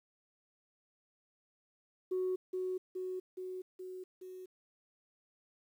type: tone with echo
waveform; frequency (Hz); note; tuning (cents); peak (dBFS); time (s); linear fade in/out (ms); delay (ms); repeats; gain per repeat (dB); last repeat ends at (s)
sine; 370; F#4; 0; -30; 2.11-2.36; 10; 420; 5; -3; 4.46
effects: tanh soft clip ceiling -28 dBFS + 11-bit